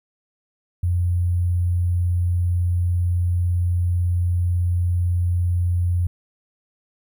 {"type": "tone with sample-and-hold", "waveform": "sine", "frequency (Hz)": 88.2, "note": "F2", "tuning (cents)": 18, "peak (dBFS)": -17, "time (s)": [0.83, 6.07], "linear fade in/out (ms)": 5, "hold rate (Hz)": 11025, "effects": []}